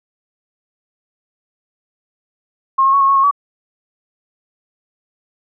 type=tone with pitch steps; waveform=sine; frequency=1073 / 1081 / 1113 / 1087 / 1103 / 1084 / 1140 Hz; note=C6 / C#6 / C#6 / C#6 / C#6 / C#6 / C#6; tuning=+43 / -44 / +7 / -34 / -9 / -39 / +48 cents; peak=-9 dBFS; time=2.78-3.312 s; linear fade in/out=10 ms; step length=76 ms; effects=none